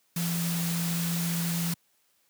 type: tone in noise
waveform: sine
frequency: 169.9 Hz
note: F3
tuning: 47 cents flat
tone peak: -27 dBFS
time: 0.16-1.74 s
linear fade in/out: 5 ms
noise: white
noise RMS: -34 dBFS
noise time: 0.16-1.74 s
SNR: +4 dB
effects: white hiss -69 dBFS RMS until 2.29 s + high-pass 100 Hz 12 dB/octave